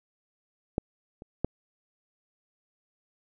clicks, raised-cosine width 2 ms, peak -12 / -30 / -12 dBFS, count 3, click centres 0.781 / 1.221 / 1.446 s, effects none

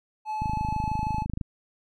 triangle tone, 861 Hz, A5, 38 cents flat, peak -26 dBFS, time 0.25-1.26 s, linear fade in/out 50 ms
click train, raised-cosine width 5 ms, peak -18 dBFS, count 27, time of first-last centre 0.42-1.412 s, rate 26.2 Hz
effects none

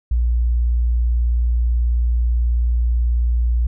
sine tone, 59.2 Hz, A#1, 27 cents sharp, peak -14 dBFS, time 0.11-3.67 s, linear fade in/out 5 ms, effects none

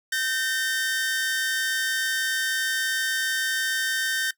sawtooth tone pair together, 1547.5 / 1821 Hz, G6 / A#6, -23 / -41 cents, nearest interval minor third, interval 282 cents, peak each -23 dBFS, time 0.12-4.31 s, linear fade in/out 5 ms, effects noise-tail reverb RT60 0.1 s tail -19 dB re dry

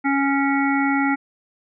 harmonic tone, 277.2 Hz, C#4, in tune, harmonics 1 / 3 / 5 / 7 / 8, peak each -19 / -24 / -26 / -27 / -28 dBFS, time 0.04-1.16 s, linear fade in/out 20 ms, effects none

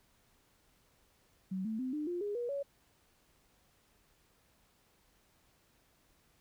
sine tone with pitch steps, 188.4 / 220.2 / 257.4 / 300.8 / 351.6 / 410.9 / 480.3 / 561.3 Hz, F#3 / A3 / C4 / D4 / F4 / G#4 / B4 / C#5, +32 / +2 / -28 / +42 / +12 / -18 / -48 / +22 cents, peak -34 dBFS, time 1.51-2.63 s, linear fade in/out 10 ms, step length 140 ms, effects pink hiss -70 dBFS RMS until 6.4 s

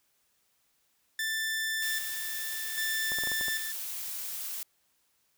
sawtooth tone with tremolo, 1770 Hz, A6, 10 cents sharp, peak -26 dBFS, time 1.19-3.72 s, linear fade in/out 2 ms, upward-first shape square, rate 0.63 Hz, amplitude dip 60%
blue noise, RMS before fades -37 dBFS, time 1.82-4.63 s, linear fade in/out 2 ms
clicks, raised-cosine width 1 ms, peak -27 dBFS, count 7, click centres 3.119 / 3.186 / 3.236 / 3.273 / 3.317 / 3.411 / 3.483 s
effects white hiss -72 dBFS RMS until 5.37 s

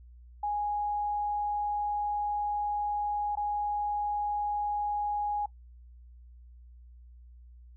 sine tone with dropouts, 828 Hz, G#5, 5 cents flat, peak -28 dBFS, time 0.43-5.46 s, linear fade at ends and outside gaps 5 ms, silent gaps 3.354-3.371 s, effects noise-tail reverb RT60 0.1 s tail -20 dB re dry + added 60 Hz sine -49 dBFS peak until 7.76 s

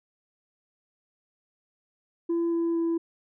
sine tone with pitch steps, 337.5 / 335.4 / 333.2 Hz, E4 / E4 / E4, +41 / +30 / +19 cents, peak -21 dBFS, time 2.29-2.98 s, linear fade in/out 10 ms, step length 230 ms, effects tanh soft clip ceiling -22 dBFS

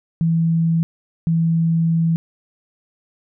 sine tone bursts at uneven times, 164.81 Hz, E3, in tune, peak -14 dBFS, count 2, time 0.21-0.83 / 1.27-2.16 s, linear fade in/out 0 ms, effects none

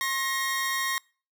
sawtooth tone pair together, 1073 / 1881 Hz, C6 / A#6, +43 / +15 cents, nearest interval minor seventh, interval 972 cents, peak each -26 / -25 dBFS, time 0.01-0.98 s, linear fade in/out 0 ms, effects noise-tail reverb RT60 0.4 s tail -26 dB re dry

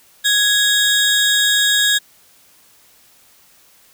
30% pulse tone pair together, 1661.2 / 3729 Hz, G#6 / A#7, 0 / 0 cents, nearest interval octave + major second, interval 1400 cents, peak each -13 dBFS, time 0.24-1.99 s, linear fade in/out 20 ms, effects white hiss -51 dBFS RMS until 3.93 s

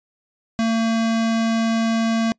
square tone, 226.4 Hz, A3, 50 cents sharp, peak -18 dBFS, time 0.59-2.32 s, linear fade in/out 0 ms, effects noise-tail reverb RT60 0.1 s tail -26 dB re dry + resampled to 16000 Hz

